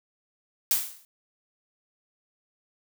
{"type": "noise with exponential decay", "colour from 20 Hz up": "blue", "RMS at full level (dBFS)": -20, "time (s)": [0.71, 1.05], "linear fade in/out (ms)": 1, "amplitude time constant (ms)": 73, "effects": []}